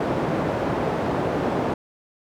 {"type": "band-pass noise", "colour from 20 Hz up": "white", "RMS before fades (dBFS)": -24, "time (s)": [0, 1.74], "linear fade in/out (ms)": 5, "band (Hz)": [110, 620], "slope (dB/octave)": 12, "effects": []}